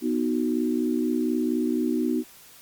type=chord; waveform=sine; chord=B major; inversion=none; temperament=equal; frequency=246.9 / 311.1 / 370 Hz; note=B3 / D#4 / F#4; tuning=0 / 0 / 0 cents; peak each=-25 / -26 / -29 dBFS; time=0.01-2.24 s; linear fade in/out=50 ms; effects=white hiss -50 dBFS RMS until 2.61 s + Opus 48 kbps

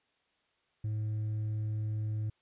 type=tone with hard clipping; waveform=triangle; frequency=107.6 Hz; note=A2; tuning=38 cents flat; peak=-30 dBFS; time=0.84-2.3 s; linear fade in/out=5 ms; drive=1 dB; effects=white hiss -74 dBFS RMS until 2.41 s + resampled to 8000 Hz

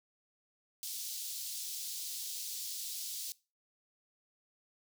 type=high-pass noise; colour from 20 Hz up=pink; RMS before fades=-41 dBFS; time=0.83-3.32 s; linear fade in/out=0 ms; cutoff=4000 Hz; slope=24 dB/octave; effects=noise-tail reverb RT60 0.3 s tail -21 dB re dry

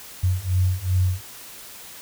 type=beating tone pair; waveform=sine; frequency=90.6 / 93.2 Hz; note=F#2 / F#2; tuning=-36 / +13 cents; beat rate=2.6 Hz; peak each=-22 / -21 dBFS; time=0.23-1.21 s; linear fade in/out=10 ms; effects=white hiss -41 dBFS RMS until 2.01 s

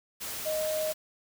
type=tone in noise; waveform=sine; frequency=622.3 Hz; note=D#5; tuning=in tune; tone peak=-28 dBFS; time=0.45-0.93 s; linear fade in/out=20 ms; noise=white; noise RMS=-37 dBFS; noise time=0.2-0.94 s; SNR=+6 dB; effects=none

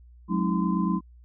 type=tone cluster; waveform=sine; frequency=182.6 / 211.3 / 272.4 / 319.3 / 1027 Hz; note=F#3 / G#3 / C#4 / D#4 / C6; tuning=-23 / +30 / -30 / +45 / -33 cents; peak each=-25 / -28 / -33 / -30 / -32 dBFS; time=0.28-1.01 s; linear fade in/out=50 ms; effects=added 60 Hz sine -48 dBFS peak until 1.24 s

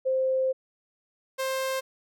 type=tone pair in turn; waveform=sine / sawtooth; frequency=523.3 / 527.9 Hz; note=C5 / C5; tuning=0 / +15 cents; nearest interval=unison; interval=15 cents; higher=second; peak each=-22 / -23 dBFS; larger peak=first; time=0.05-0.53 / 1.38-1.81 s; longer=first; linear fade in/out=20 ms; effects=none

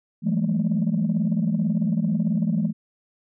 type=tone cluster; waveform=sine; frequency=166.1 / 179.7 / 206 / 224.1 Hz; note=E3 / F3 / G#3 / A3; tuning=+13 / +50 / -14 / +32 cents; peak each=-23 / -29 / -23 / -24 dBFS; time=0.22-2.73 s; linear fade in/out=50 ms; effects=tanh soft clip ceiling -14 dBFS

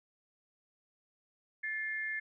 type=tone pair together; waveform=sine; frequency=1746 / 2120 Hz; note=A6 / C7; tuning=-14 / +22 cents; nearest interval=minor third; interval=336 cents; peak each=-36 / -38 dBFS; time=1.63-2.2 s; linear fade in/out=10 ms; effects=none

